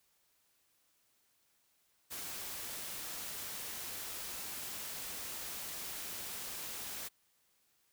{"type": "noise", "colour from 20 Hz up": "white", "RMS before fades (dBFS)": -43, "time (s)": [2.1, 7.09], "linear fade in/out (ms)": 20, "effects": ["white hiss -74 dBFS RMS until 7.92 s"]}